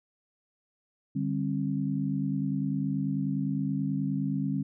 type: tone cluster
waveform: sine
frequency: 147.8 / 197.3 / 268.1 Hz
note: D3 / G3 / C4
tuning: +11 / +11 / +42 cents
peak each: -31 dBFS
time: 1.15-4.63 s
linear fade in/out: 10 ms
effects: none